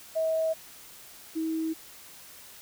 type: tone pair in turn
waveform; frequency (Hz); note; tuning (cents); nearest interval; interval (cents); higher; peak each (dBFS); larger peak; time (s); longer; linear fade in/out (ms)
sine; 642 / 321; E5 / E4; -46 / -46; octave; 1200; first; -24 / -27; first; 0.15-0.54 / 1.35-1.74; neither; 20
effects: white hiss -49 dBFS RMS until 2.61 s